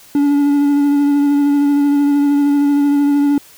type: tone with vibrato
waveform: triangle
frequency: 286.2 Hz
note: D4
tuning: 45 cents flat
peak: -8 dBFS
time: 0.15-3.38 s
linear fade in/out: 2 ms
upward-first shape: sine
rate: 13 Hz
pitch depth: 18 cents each way
effects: white hiss -43 dBFS RMS until 3.57 s